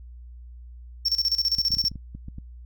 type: tone with tremolo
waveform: triangle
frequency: 5450 Hz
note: F8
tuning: 43 cents flat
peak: -18 dBFS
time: 1.05-1.89 s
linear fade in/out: 10 ms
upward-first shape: square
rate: 15 Hz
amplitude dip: 80%
type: clicks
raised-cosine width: 5 ms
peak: -25 dBFS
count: 10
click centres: 1.586 / 1.706 / 1.739 / 1.77 / 1.841 / 1.916 / 1.957 / 2.15 / 2.284 / 2.384 s
effects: noise-tail reverb RT60 0.1 s tail -24 dB re dry + added 60 Hz sine -40 dBFS peak until 2.65 s